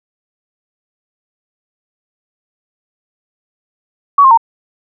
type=tone with pitch steps; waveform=sine; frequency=1129 / 1061 / 918 Hz; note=C#6 / C6 / A#5; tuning=+31 / +24 / -27 cents; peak=-3 dBFS; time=4.18-4.375 s; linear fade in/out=5 ms; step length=65 ms; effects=none